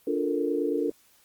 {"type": "chord", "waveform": "sine", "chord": "Bb major seventh", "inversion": "first", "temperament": "just", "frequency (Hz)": [291.4, 349.6, 437, 466.2], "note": ["D4", "F4", "A4", "Bb4"], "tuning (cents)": [-13, 2, -12, 0], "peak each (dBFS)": [-29, -30, -30, -30], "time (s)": [0.07, 0.9], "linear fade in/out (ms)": 5, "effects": ["white hiss -61 dBFS RMS until 1.24 s", "Opus 32 kbps"]}